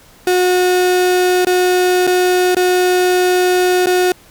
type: tone with dropouts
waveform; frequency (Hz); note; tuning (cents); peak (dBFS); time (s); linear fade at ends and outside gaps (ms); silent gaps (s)
35% pulse; 363.3; F#4; -32; -9; 0.27-4.12; 2; 1.449-1.469 / 2.069-2.074 / 2.548-2.567 / 3.86-3.869
effects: pink hiss -45 dBFS RMS until 4.3 s